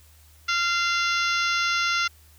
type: harmonic tone with a mistuned harmonic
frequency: 691 Hz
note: F5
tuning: 19 cents flat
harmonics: 2 / 3 / 4 / 5 / 6 / 7 / 8 / 9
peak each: -24 / -28 / -30 / -32 / -34 / -35 / -36 / -37 dBFS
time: 0.48-2.08 s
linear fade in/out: 10 ms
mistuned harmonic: 8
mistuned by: -22 cents
effects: added 77 Hz sine -52 dBFS peak until 2.38 s + white hiss -57 dBFS RMS until 2.38 s